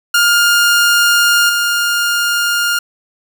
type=tone with level steps; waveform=sawtooth; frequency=1411 Hz; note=F6; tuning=17 cents sharp; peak=-5 / -9 dBFS; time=0.14-2.79 s; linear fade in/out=5 ms; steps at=1.49 s; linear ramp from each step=5 ms; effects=none